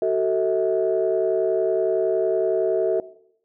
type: tone cluster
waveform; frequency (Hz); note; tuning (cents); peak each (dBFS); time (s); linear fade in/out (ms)
sine; 375.4 / 446.2 / 646; F#4 / A4 / E5; +25 / +24 / -35; -22; 0.02-3; 2
effects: noise-tail reverb RT60 0.7 s tail -18 dB re dry + tanh soft clip ceiling -10 dBFS